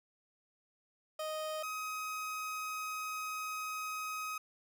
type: tone pair in turn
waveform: 30% pulse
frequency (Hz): 622.3 / 1262.3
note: D#5 / D#6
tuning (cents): 0 / +25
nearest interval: octave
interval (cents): 1225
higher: second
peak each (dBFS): -34 / -35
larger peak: first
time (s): 1.19-1.63 / 1.63-4.38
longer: second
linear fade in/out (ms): 5
effects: none